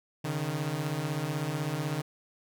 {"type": "beating tone pair", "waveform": "sawtooth", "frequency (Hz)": [138.4, 154.4], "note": ["C#3", "D#3"], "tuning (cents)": [-2, -13], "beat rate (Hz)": 16, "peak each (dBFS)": [-30, -28], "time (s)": [0.24, 2.02], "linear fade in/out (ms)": 10, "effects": []}